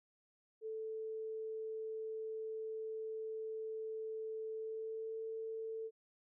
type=tone with pitch glide; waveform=sine; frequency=440 to 445.4 Hz; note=A4 to A4; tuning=0 to +21 cents; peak=-40 dBFS; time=0.61-5.91 s; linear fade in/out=50 ms; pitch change=+21 cents; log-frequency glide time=4.53-5.21 s; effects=none